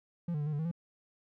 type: tone with pitch steps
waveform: triangle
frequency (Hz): 171.8 / 149.5 / 146.4 / 153.2 / 144.9 / 159.5 / 170.1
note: F3 / D3 / D3 / D#3 / D3 / D#3 / F3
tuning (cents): -28 / +31 / -5 / -27 / -23 / +43 / -45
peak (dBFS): -29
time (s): 0.28-0.714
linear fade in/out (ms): 5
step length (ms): 62
effects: none